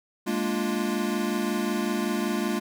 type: chord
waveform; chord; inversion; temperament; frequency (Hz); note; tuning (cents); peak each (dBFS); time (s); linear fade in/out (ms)
square; Bb dominant seventh; third; equal; 207.7 / 233.1 / 293.7 / 349.2; Ab3 / Bb3 / D4 / F4; 0 / 0 / 0 / 0; -30 / -31 / -34 / -31; 0.26-2.6; 20
effects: none